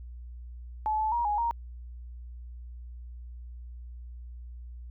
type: tone with pitch steps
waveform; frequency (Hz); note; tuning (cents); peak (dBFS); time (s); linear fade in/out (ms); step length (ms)
sine; 861 / 868 / 947 / 832 / 935; A5 / A5 / A#5 / G#5 / A#5; -38 / -24 / +27 / +3 / +5; -25; 0.86-1.51; 0; 130
effects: added 60 Hz sine -40 dBFS peak until 4.9 s